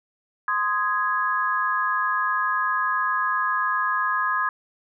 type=chord; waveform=sine; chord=Ab major; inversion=first; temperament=just; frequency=1038.3 / 1245.9 / 1661.2 Hz; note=C6 / Eb6 / Ab6; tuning=-14 / +2 / 0 cents; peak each=-25 dBFS; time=0.48-4.49 s; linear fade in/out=2 ms; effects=none